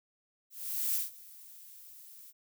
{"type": "noise with ADSR envelope", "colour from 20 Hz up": "violet", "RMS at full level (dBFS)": -30, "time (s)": [0.5, 2.33], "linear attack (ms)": 450, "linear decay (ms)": 150, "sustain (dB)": -22, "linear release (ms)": 37, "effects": []}